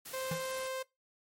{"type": "noise", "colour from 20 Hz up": "white", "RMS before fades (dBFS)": -46, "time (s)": [0.05, 0.68], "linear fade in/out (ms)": 10}
{"type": "tone", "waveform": "sawtooth", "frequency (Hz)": 523.3, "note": "C5", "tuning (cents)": 0, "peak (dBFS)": -32, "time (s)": [0.13, 0.83], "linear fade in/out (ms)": 10}
{"type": "tone with exponential decay", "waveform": "square", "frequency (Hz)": 163, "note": "E3", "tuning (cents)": -19, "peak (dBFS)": -32, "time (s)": [0.31, 0.46], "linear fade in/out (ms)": 5, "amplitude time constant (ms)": 31}
{"effects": ["noise-tail reverb RT60 0.2 s tail -21 dB re dry", "MP3 64 kbps"]}